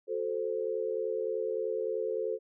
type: chord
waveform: sine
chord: F# diminished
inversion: none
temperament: equal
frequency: 370 / 440 / 523.3 Hz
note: F#4 / A4 / C5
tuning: 0 / 0 / 0 cents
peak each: -37 / -32 / -35 dBFS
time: 0.07-2.39 s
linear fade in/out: 50 ms
effects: none

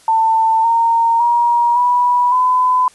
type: tone with pitch steps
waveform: sine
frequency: 894 / 921.3 / 949.4 / 978.3 / 1008.1 Hz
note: A5 / A#5 / A#5 / B5 / B5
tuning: +27 / -21 / +31 / -17 / +35 cents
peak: -10 dBFS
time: 0.08-2.88 s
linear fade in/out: 2 ms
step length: 560 ms
effects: white hiss -47 dBFS RMS until 2.94 s + resampled to 24000 Hz

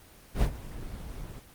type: noise with ADSR envelope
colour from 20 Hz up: brown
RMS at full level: -22 dBFS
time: 0.34-1.4 s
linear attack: 79 ms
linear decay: 79 ms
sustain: -17 dB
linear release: 12 ms
effects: pink hiss -54 dBFS RMS until 1.54 s + Opus 24 kbps

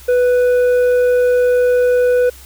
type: tone with tanh clipping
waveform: sine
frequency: 494.4 Hz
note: B4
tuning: 2 cents sharp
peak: -11 dBFS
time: 0.08-2.3 s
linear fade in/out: 10 ms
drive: 6 dB
effects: added 65 Hz sine -39 dBFS peak until 2.45 s + white hiss -41 dBFS RMS until 2.45 s

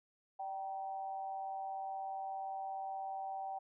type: tone with amplitude modulation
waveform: sine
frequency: 773 Hz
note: G5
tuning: 24 cents flat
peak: -36 dBFS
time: 0.39-3.59 s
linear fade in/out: 10 ms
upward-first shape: sine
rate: 175 Hz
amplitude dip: 60%
effects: none

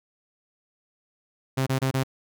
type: tone bursts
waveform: sawtooth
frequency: 132.6 Hz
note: C3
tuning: 23 cents sharp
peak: -18 dBFS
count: 4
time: 1.57-2.035 s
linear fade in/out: 10 ms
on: 96 ms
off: 27 ms
effects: none

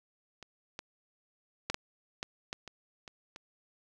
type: clicks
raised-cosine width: 0.2 ms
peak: -29 / -22 / -14 / -16 / -18 / -19 / -27 / -28 / -28 dBFS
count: 9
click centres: 0.427 / 0.791 / 1.7 / 1.744 / 2.229 / 2.529 / 2.677 / 3.078 / 3.361 s
effects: none

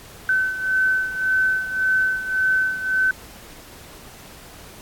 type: beating tone pair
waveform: sine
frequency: 1524 / 1525.8 Hz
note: G6 / G6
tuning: -49 / -47 cents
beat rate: 1.8 Hz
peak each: -19 / -24 dBFS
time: 0.29-3.11 s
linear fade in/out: 2 ms
effects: pink hiss -43 dBFS RMS until 4.81 s + AAC 64 kbps

